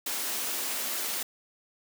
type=high-pass noise; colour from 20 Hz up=white; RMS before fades=-32 dBFS; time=0.06-1.23 s; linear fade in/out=5 ms; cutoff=200 Hz; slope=96 dB/octave; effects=none